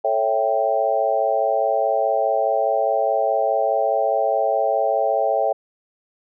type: chord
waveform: sine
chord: A dominant seventh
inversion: none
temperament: equal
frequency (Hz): 440 / 554.4 / 659.3 / 784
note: A4 / C#5 / E5 / G5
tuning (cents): 0 / 0 / 0 / 0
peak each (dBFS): -26 / -22 / -21 / -22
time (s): 0.04-5.53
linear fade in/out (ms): 10
effects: none